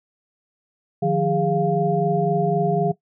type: tone cluster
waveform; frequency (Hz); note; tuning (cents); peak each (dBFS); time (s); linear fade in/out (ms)
sine; 153.3 / 177.2 / 408.9 / 699; D#3 / F3 / G#4 / F5; -25 / +25 / -27 / +1; -23; 1.02-2.92; 10
effects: noise-tail reverb RT60 0.1 s tail -17 dB re dry